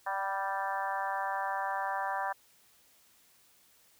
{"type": "harmonic tone with a mistuned harmonic", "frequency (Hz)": 196, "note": "G3", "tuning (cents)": 0, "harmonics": [3, 4, 5, 6, 7, 8, 9], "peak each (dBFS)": [-42, -35, -36, -40, -45, -40, -42], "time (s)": [0.06, 2.33], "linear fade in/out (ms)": 10, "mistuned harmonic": 4, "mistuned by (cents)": -21, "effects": ["white hiss -64 dBFS RMS until 3.99 s"]}